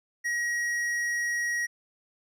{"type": "tone with tanh clipping", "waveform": "sine", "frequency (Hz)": 1900, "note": "A#6", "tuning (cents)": 33, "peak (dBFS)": -28, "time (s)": [0.24, 1.67], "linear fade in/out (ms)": 20, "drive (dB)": 11, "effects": []}